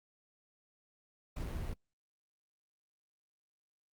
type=noise with sample-and-hold; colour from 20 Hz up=brown; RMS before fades=-39 dBFS; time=1.36-1.74 s; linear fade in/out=10 ms; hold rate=4900 Hz; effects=noise-tail reverb RT60 0.1 s tail -21 dB re dry + Opus 48 kbps